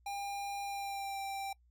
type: tone with pitch glide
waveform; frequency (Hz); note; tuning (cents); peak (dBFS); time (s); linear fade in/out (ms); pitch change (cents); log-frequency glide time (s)
square; 802 to 785.5; G5 to G5; +39 to +3; -38; 0.06-1.53; 5; -36; 0.63-1.19
effects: noise-tail reverb RT60 0.1 s tail -23 dB re dry + added 60 Hz sine -64 dBFS peak until 1.7 s

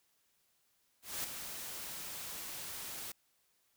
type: noise with ADSR envelope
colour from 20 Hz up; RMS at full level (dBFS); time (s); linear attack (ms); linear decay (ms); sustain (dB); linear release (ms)
white; -37; 1.02-3.12; 220; 6; -7; 5
effects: white hiss -75 dBFS RMS until 3.76 s

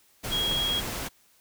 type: tone in noise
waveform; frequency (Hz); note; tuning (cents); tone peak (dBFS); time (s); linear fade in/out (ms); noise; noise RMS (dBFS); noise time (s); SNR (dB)
sine; 3290; G#7; -17; -25; 0.31-0.81; 20; pink; -33; 0.23-1.09; +5
effects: white hiss -62 dBFS RMS until 1.4 s

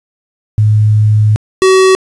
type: tone pair in turn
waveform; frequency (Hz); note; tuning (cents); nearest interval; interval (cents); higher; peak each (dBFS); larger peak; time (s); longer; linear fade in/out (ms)
sine / square; 106.7 / 377.9; G#2 / F#4; +47 / +37; octave + minor seventh; 2190; second; -5; neither; 0.58-1.36 / 1.62-1.95; first; 0
effects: resampled to 22050 Hz + 7-bit

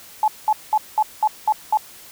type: tone bursts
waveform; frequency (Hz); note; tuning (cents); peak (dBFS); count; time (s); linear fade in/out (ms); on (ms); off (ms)
sine; 860; A5; -40; -13; 7; 0.23-1.773; 2; 49; 200
effects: white hiss -43 dBFS RMS until 2.11 s

